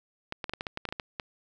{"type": "clicks", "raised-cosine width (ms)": 0.3, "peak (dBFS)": -17, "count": 12, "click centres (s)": [0.324, 0.442, 0.495, 0.536, 0.609, 0.668, 0.774, 0.853, 0.889, 0.925, 0.998, 1.198], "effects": []}